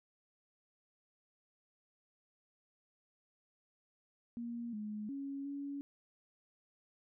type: tone with pitch steps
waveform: sine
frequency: 235.8 / 211.3 / 276.9 / 281.8 Hz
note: A#3 / G#3 / C#4 / C#4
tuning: +20 / +30 / -2 / +29 cents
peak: -39 dBFS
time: 4.37-5.81 s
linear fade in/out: 0 ms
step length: 360 ms
effects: none